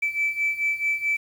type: beating tone pair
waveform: sine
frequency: 2314 / 2318.6 Hz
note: D7 / D7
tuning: -26 / -23 cents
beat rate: 4.6 Hz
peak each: -26 / -23 dBFS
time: 0.02-1.17 s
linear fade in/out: 10 ms
effects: tanh soft clip ceiling -16 dBFS + 8-bit